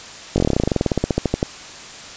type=slowing click train; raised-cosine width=2 ms; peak=-3 dBFS; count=24; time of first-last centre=0.36-1.429 s; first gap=20 ms; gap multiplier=1.07; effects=white hiss -36 dBFS RMS until 2.16 s + resampled to 16000 Hz